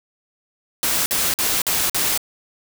white noise bursts, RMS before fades -20 dBFS, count 5, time 0.83-2.176 s, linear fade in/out 0 ms, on 230 ms, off 49 ms, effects none

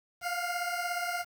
20% pulse beating tone pair, 698.5 / 715.5 Hz, F5 / F5, 0 / +42 cents, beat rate 17 Hz, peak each -28 / -31 dBFS, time 0.21-1.25 s, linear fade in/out 50 ms, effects 9-bit

